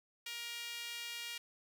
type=tone with high-pass filter; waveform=sawtooth; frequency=471.3 Hz; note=A#4; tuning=19 cents sharp; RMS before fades=-44 dBFS; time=0.26-1.38 s; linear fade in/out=5 ms; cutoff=2600 Hz; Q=1.9; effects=none